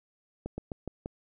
slowing click train, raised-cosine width 2 ms, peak -22 dBFS, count 5, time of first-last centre 0.46-1.059 s, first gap 120 ms, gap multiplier 1.15, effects none

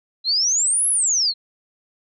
sine exponential two-way sweep, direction up then down, 4014 to 11250 to 4098 Hz, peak -16 dBFS, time 0.24-1.34 s, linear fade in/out 50 ms, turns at 0.88 s, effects none

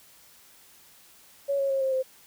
sine tone with pitch steps, 559 / 549.4 / 540 / 530.7 / 521.6 Hz, C#5 / C#5 / C#5 / C5 / C5, +14 / -16 / -45 / +24 / -5 cents, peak -23 dBFS, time 1.48-2.03 s, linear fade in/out 20 ms, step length 110 ms, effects white hiss -55 dBFS RMS until 2.26 s

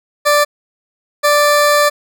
20% pulse tone pair in turn, 587.3 / 587.3 Hz, D5 / D5, 0 / 0 cents, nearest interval unison, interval 0 cents, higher neither, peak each -4 dBFS, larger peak neither, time 0.25-0.45 / 1.23-1.9 s, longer second, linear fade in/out 20 ms, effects none

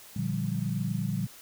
sine chord, G minor seventh, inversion first, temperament equal, 116.54 / 146.83 / 174.61 / 196 Hz, Bb2 / D3 / F3 / G3, 0 / 0 / 0 / 0 cents, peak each -33 dBFS, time 0.16-1.27 s, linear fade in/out 5 ms, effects white hiss -50 dBFS RMS until 1.41 s

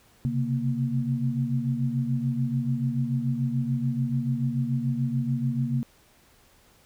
sine tone cluster, 130.9 / 137.8 / 234.3 Hz, C3 / C#3 / A#3, +1 / -10 / +9 cents, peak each -28 dBFS, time 0.25-5.83 s, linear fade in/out 0 ms, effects pink hiss -59 dBFS RMS until 6.85 s

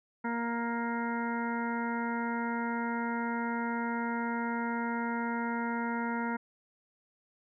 harmonic tone, 234 Hz, A#3, 7 cents sharp, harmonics 1 / 2 / 3 / 4 / 6 / 7 / 8 / 9, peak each -33 / -41 / -45 / -36 / -39 / -48 / -44 / -47 dBFS, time 0.24-6.37 s, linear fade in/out 10 ms, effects none

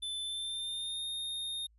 square tone with pitch glide, 3520 to 3682 Hz, A7 to A#7, 0 to -22 cents, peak -36 dBFS, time 0.02-1.67 s, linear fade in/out 10 ms, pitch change +78 cents, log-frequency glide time 0.23-1.05 s, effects added 55 Hz sine -62 dBFS peak until 1.78 s + resampled to 32000 Hz

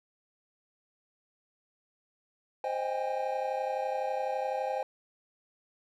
triangle chord, Ab major seventh, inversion first, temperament equal with one note detuned, 523.3 / 622.3 / 784 / 815.9 Hz, C5 / Eb5 / G5 / Ab5, 0 / 0 / 0 / -31 cents, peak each -32 / -35 / -35 / -33 dBFS, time 2.64-4.83 s, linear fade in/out 2 ms, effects none

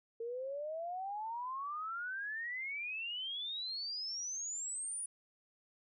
sine exponential sweep, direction up, 453.2 to 9820 Hz, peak -38 dBFS, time 0.2-5.06 s, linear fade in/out 5 ms, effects none

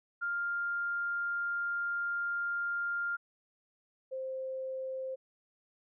sine tone pair in turn, 1400 / 524.4 Hz, F6 / C5, +4 / +4 cents, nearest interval octave + perfect fourth, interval 1700 cents, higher first, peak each -31 / -35 dBFS, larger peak first, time 0.21-3.17 / 4.11-5.16 s, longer first, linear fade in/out 20 ms, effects none

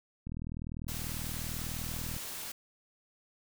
click train, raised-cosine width 5 ms, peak -28 dBFS, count 77, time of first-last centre 0.27-2.165 s, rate 40.1 Hz
white noise, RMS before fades -41 dBFS, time 0.88-2.52 s, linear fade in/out 5 ms
effects none

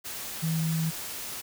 sine tone in noise, 161.4 Hz, E3, 36 cents flat, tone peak -25 dBFS, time 0.42-0.91 s, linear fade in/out 20 ms, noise white, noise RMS -37 dBFS, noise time 0.04-1.42 s, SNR +9 dB, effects none

